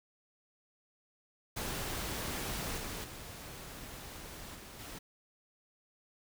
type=noise with level steps; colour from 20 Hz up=pink; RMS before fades=-38 / -41 / -47 / -50 / -46 dBFS; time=1.56-4.99 s; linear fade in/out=10 ms; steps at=2.78 / 3.04 / 4.55 / 4.79 s; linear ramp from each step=2 ms; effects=none